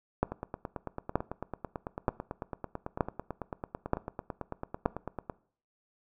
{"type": "two click trains", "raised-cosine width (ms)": 1, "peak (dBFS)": [-21, -11], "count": [46, 6], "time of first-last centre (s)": [[0.32, 5.298], [0.23, 4.86]], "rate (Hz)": [9.04, 1.08], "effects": ["noise-tail reverb RT60 0.5 s tail -20 dB re dry"]}